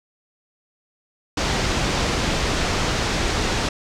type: low-pass noise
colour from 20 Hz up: pink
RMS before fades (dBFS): -22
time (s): 1.37-3.69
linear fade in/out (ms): 5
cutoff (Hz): 6700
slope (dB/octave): 24
effects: none